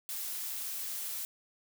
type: noise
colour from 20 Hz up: blue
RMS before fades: -38 dBFS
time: 0.09-1.25 s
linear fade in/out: 0 ms
effects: none